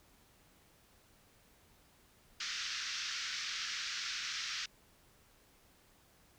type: band-pass noise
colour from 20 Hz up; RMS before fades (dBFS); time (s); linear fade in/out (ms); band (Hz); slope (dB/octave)
white; -40; 2.4-4.66; 5; 1300 to 6000; 48
effects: pink hiss -66 dBFS RMS until 6.38 s